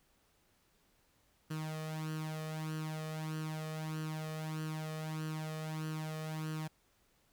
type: tone with flanger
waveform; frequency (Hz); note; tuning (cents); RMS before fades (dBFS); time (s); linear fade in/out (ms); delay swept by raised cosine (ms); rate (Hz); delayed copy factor
sawtooth; 156.5; D#3; +10; -40; 1.5-6.68; 10; 0.67 to 1.67; 1.6; +0.65
effects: pink hiss -72 dBFS RMS until 7.32 s